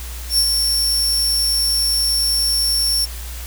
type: tone with ADSR envelope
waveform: sawtooth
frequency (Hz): 5450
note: F8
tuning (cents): -43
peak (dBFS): -9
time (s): 0.29-3.06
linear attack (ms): 92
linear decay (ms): 65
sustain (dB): -4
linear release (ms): 20
effects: added 60 Hz sine -28 dBFS peak until 3.46 s + white hiss -35 dBFS RMS until 3.46 s